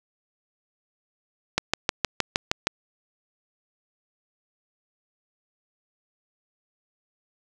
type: click train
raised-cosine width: 0.2 ms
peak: -3 dBFS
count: 8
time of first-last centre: 1.58-2.67 s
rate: 6.42 Hz
effects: none